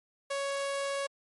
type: tone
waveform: sawtooth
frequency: 556 Hz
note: C#5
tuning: 5 cents sharp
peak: -27 dBFS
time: 0.3-1.07 s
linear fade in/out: 10 ms
effects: MP3 48 kbps